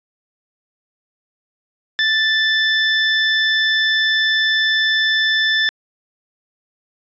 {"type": "tone", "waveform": "25% pulse", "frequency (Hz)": 1760, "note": "A6", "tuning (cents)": 0, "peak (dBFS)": -10, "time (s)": [1.99, 5.69], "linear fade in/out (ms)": 0, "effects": ["resampled to 16000 Hz"]}